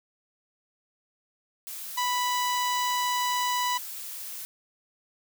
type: noise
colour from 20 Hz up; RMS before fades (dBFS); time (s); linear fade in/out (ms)
blue; -38; 1.67-4.45; 0
type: harmonic tone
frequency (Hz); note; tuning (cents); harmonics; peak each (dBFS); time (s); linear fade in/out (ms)
987.8; B5; 0; 1 / 2 / 3 / 4 / 5 / 6 / 7 / 8; -26 / -34 / -36 / -36 / -41 / -41 / -41 / -43; 1.97-3.78; 10
effects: none